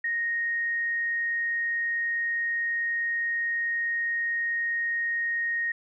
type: tone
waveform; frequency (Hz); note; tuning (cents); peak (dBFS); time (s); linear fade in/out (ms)
sine; 1864.7; A#6; 0; -25; 0.04-5.72; 5
effects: none